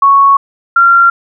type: tone pair in turn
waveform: sine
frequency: 1108.7 / 1378 Hz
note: C#6 / F6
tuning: 0 / -24 cents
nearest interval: major third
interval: 376 cents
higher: second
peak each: -3 dBFS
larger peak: neither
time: 0.02-0.37 / 0.76-1.1 s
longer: first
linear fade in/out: 5 ms
effects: none